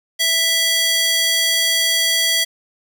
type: tone with high-pass filter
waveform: square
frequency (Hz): 659.3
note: E5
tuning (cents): 0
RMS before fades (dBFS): -17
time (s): 0.19-2.45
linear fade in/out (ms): 20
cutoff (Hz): 2900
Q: 1.4
effects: none